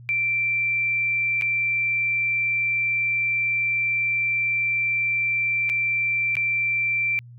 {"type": "tone with dropouts", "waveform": "sine", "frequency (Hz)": 2349, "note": "D7", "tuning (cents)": 0, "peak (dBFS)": -20, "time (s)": [0.09, 7.19], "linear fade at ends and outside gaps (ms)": 0, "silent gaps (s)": [[1.412, 1.421], [5.693, 5.698], [6.354, 6.368]], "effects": ["added 120 Hz sine -41 dBFS peak until 7.38 s"]}